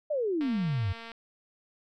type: exponential sweep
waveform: sine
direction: down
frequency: 627 to 87.31 Hz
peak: -26 dBFS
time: 0.1-0.93 s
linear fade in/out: 10 ms
type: click train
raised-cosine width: 0.3 ms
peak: -28 dBFS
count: 163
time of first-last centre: 0.41-1.117 s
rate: 229 Hz
effects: none